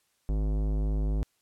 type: tone with tanh clipping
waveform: sine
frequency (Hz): 51.9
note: G#1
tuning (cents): 0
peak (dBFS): -27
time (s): 0.29-1.23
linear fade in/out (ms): 0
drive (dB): 18
effects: white hiss -72 dBFS RMS until 1.41 s + low-pass 12000 Hz 12 dB/octave